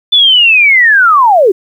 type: linear sweep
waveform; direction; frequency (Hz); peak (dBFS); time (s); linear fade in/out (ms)
sine; down; 3520 to 348.7; -3; 0.12-1.52; 10
effects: 7-bit